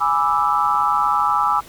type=chord; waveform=sine; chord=E dominant seventh; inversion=first; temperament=equal; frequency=830.6 / 987.8 / 1174.7 / 1318.5 Hz; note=G#5 / B5 / D6 / E6; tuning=0 / 0 / 0 / 0 cents; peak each=-21 / -22 / -20 / -20 dBFS; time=0-1.61 s; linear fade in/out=20 ms; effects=pink hiss -43 dBFS RMS until 1.68 s